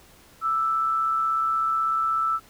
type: tone pair together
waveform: sine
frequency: 1184.7 / 1321 Hz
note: D6 / E6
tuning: +15 / +3 cents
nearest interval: major second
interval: 188 cents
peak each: -33 / -21 dBFS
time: 0.41-2.4 s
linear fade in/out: 50 ms
effects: pink hiss -53 dBFS RMS until 2.49 s